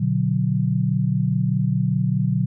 sine chord, B minor, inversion none, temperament equal with one note detuned, 121.91 / 146.83 / 185 Hz, B2 / D3 / F#3, -22 / 0 / 0 cents, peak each -22 dBFS, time 0-2.46 s, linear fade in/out 10 ms, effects none

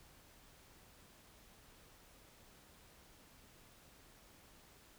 silence, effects pink hiss -63 dBFS RMS until 4.98 s

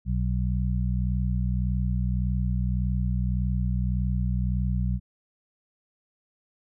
harmonic tone, 61.74 Hz, B1, in tune, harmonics 1 / 2 / 3, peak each -25 / -28 / -30 dBFS, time 0.05-5 s, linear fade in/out 50 ms, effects none

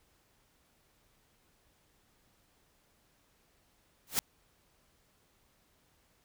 white noise with exponential growth, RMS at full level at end -25 dBFS, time 4.07-4.19 s, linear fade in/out 0 ms, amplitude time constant 25 ms, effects pink hiss -70 dBFS RMS until 6.24 s

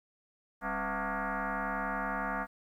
sine tone with frequency modulation, 268.4 Hz, C4, 44 cents sharp, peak -31 dBFS, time 0.61-2.47 s, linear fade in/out 50 ms, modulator 233 Hz, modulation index 6.4, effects 11-bit

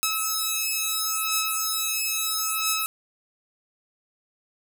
5% pulse beating tone pair, 1294 / 1294.75 Hz, E6 / E6, -32 / -31 cents, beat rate 0.75 Hz, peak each -15 dBFS, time 0.03-2.86 s, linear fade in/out 0 ms, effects none

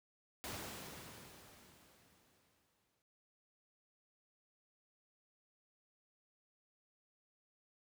pink noise with exponential decay, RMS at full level -43 dBFS, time 0.44-3.02 s, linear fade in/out 0 ms, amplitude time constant 560 ms, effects high-pass 80 Hz 12 dB/octave

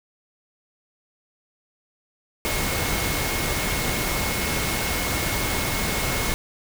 sine tone in noise, 2171 Hz, C#7, 37 cents flat, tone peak -32 dBFS, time 2.45-6.34 s, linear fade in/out 0 ms, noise pink, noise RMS -25 dBFS, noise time 2.45-6.34 s, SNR -10 dB, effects none

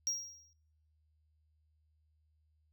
triangle tone with exponential decay, 5630 Hz, F8, 13 cents sharp, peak -28 dBFS, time 0.07-0.53 s, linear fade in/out 0 ms, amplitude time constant 100 ms, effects noise-tail reverb RT60 0.8 s tail -25 dB re dry + added 77 Hz sine -70 dBFS peak until 2.72 s

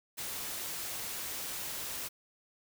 white noise, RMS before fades -39 dBFS, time 0.17-2.09 s, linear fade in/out 20 ms, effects none

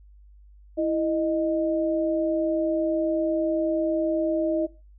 sine tone pair together, 329.1 / 619 Hz, E4 / D#5, -3 / -9 cents, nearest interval major seventh, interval 1094 cents, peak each -24 dBFS, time 0.77-4.67 s, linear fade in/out 20 ms, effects noise-tail reverb RT60 0.3 s tail -19 dB re dry + added 50 Hz sine -48 dBFS peak until 4.98 s

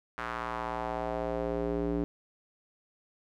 square tone with band-pass filter sweep, 58.2 Hz, A#1, 2 cents flat, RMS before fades -33 dBFS, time 0.18-2.04 s, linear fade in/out 0 ms, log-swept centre 1400 to 320 Hz, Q 2.1, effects none

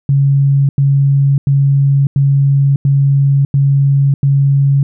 sine tone bursts, 139 Hz, C#3, 5 cents sharp, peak -7 dBFS, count 7, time 0.09-4.83 s, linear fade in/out 2 ms, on 600 ms, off 90 ms, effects none

